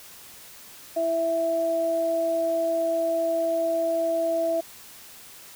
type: tone pair together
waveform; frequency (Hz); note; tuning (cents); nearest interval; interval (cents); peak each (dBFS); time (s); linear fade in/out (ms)
sine; 330.6 / 661.2; E4 / E5; +5 / +5; octave; 1200; -31 / -22; 0.96-4.61; 10
effects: white hiss -46 dBFS RMS until 5.55 s